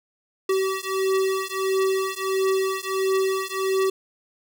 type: beating tone pair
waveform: square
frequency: 382.1 / 383.6 Hz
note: G4 / G4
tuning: -44 / -37 cents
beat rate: 1.5 Hz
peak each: -25 dBFS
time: 0.49-3.9 s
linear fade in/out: 5 ms
effects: none